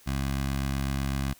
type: tone with notch filter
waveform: 15% pulse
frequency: 68 Hz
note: C#2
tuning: 33 cents flat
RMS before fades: -29 dBFS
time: 0.06-1.34 s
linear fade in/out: 20 ms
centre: 480 Hz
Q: 0.9
effects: white hiss -56 dBFS RMS until 1.39 s